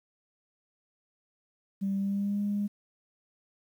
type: tone with pitch glide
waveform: sine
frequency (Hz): 196 to 204.3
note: G3 to G#3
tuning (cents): 0 to -28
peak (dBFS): -26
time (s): 1.81-2.68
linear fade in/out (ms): 20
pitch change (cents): +72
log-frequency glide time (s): 1.96-2.41
effects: tanh soft clip ceiling -22 dBFS + 10-bit